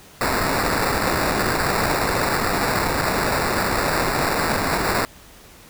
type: noise with sample-and-hold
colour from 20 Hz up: blue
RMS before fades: -21 dBFS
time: 0.21-5.05 s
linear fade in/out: 0 ms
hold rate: 3150 Hz
effects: pink hiss -46 dBFS RMS until 5.69 s